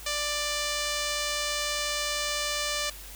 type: tone with low-pass filter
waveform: 5% pulse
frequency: 590 Hz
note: D5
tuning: 8 cents sharp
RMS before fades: -30 dBFS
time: 0.06-2.9 s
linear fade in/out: 5 ms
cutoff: 10000 Hz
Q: 0.82
effects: added 50 Hz sine -45 dBFS peak until 3.15 s + white hiss -45 dBFS RMS until 3.15 s